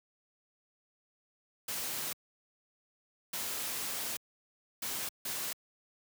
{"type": "noise bursts at uneven times", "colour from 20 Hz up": "white", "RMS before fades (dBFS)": -37, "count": 4, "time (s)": [[1.68, 2.13], [3.33, 4.17], [4.82, 5.09], [5.25, 5.53]], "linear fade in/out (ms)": 5, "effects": ["high-pass 100 Hz 12 dB/octave"]}